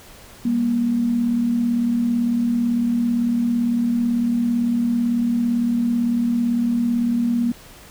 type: tone pair together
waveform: sine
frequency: 200.2 / 238.1 Hz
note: G3 / A#3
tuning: +37 / +37 cents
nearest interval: minor third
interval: 300 cents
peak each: -27 / -17 dBFS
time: 0.45-7.52 s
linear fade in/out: 5 ms
effects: pink hiss -44 dBFS RMS until 7.9 s